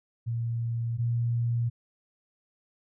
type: tone pair in turn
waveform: sine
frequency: 116.54 / 118.1 Hz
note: A#2 / A#2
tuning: 0 / +23 cents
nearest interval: unison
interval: 23 cents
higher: second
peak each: -27 / -24 dBFS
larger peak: second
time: 0.26-0.98 / 0.98-1.7 s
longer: neither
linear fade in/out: 20 ms
effects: none